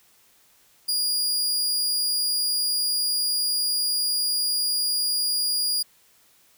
sawtooth tone, 4850 Hz, D#8, 45 cents flat, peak -19 dBFS, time 0.88-5.83 s, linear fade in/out 10 ms, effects white hiss -59 dBFS RMS until 6.57 s

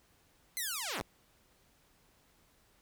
5% pulse linear sweep, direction down, 2093 to 33.84 Hz, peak -24 dBFS, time 0.57-1.02 s, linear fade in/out 0 ms, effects pink hiss -68 dBFS RMS until 2.81 s

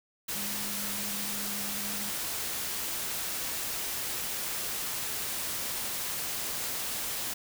sine tone in noise, 204.1 Hz, G#3, 30 cents flat, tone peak -42 dBFS, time 0.35-2.1 s, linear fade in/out 10 ms, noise white, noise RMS -34 dBFS, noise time 0.28-7.34 s, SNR -11 dB, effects none

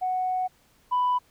sine tone pair in turn, 740 / 992.4 Hz, F#5 / B5, 0 / +8 cents, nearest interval perfect fourth, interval 508 cents, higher second, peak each -23 / -19 dBFS, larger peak second, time 0.01-0.48 / 0.91-1.19 s, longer first, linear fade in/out 20 ms, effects tanh soft clip ceiling -18 dBFS + pink hiss -62 dBFS RMS until 1.3 s

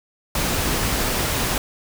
pink noise, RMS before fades -22 dBFS, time 0.35-1.58 s, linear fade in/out 2 ms, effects none

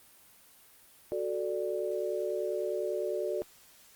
sine chord, D major, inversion first, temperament equal, 370 / 440 / 587.3 Hz, F#4 / A4 / D5, 0 / 0 / 0 cents, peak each -34 / -35 / -34 dBFS, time 1.12-3.42 s, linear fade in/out 0 ms, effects white hiss -58 dBFS RMS until 3.95 s + Opus 32 kbps

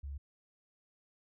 sine tone, 70 Hz, C#2, 18 cents sharp, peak -39 dBFS, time 0.03-0.18 s, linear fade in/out 10 ms, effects none

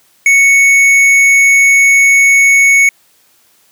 sine tone with tanh clipping, 2217 Hz, C#7, in tune, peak -6 dBFS, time 0.26-2.89 s, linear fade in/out 2 ms, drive 11 dB, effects white hiss -51 dBFS RMS until 3.71 s + high-pass 80 Hz 12 dB/octave

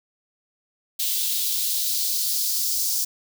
blue noise with high-pass filter sweep, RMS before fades -24 dBFS, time 0.99-3.05 s, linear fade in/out 10 ms, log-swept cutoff 3400 to 5200 Hz, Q 2.3, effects none

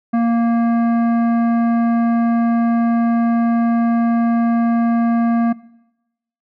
triangle tone with hard clipping, 232.7 Hz, A#3, 3 cents flat, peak -15 dBFS, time 0.13-5.53 s, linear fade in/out 10 ms, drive 17 dB, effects noise-tail reverb RT60 0.9 s tail -21 dB re dry + low-pass 2000 Hz 12 dB/octave

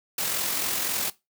white noise with amplitude modulation, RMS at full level -26 dBFS, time 0.18-1.1 s, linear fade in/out 5 ms, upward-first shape sine, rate 43.7 Hz, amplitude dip 35%, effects noise-tail reverb RT60 0.2 s tail -18 dB re dry + high-pass 100 Hz 12 dB/octave

